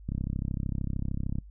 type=click train; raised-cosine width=5 ms; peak=-19 dBFS; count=44; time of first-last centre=0.09-1.385 s; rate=33.2 Hz; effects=noise-tail reverb RT60 0.1 s tail -22 dB re dry + added 50 Hz sine -45 dBFS peak until 1.5 s